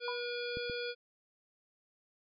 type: harmonic tone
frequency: 482.3 Hz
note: B4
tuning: 41 cents flat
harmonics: 1 / 3 / 5 / 7 / 9 / 10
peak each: -38 / -43 / -45 / -46 / -48 / -48 dBFS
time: 0-0.95 s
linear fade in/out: 50 ms
type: tone with exponential decay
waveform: sine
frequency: 987.8 Hz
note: B5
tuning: in tune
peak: -33 dBFS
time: 0.08-0.24 s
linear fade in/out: 1 ms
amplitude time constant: 33 ms
type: clicks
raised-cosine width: 3 ms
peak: -30 / -31 dBFS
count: 2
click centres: 0.571 / 0.698 s
effects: none